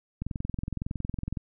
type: click train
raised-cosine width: 5 ms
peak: -19 dBFS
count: 26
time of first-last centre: 0.22-1.372 s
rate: 21.7 Hz
effects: none